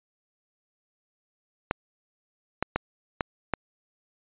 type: clicks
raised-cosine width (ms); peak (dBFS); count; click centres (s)
0.5; -9; 5; 1.711 / 2.626 / 2.76 / 3.208 / 3.537
effects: resampled to 8000 Hz